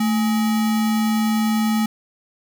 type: tone with sample-and-hold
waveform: sine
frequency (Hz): 220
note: A3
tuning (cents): 0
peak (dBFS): -16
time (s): 0-1.86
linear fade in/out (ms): 5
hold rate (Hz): 1050
effects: none